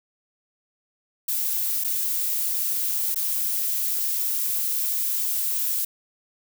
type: noise with dropouts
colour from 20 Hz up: violet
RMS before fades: -25 dBFS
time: 1.28-5.85 s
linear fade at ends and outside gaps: 5 ms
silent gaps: 1.839-1.845 / 3.146-3.158 s
effects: none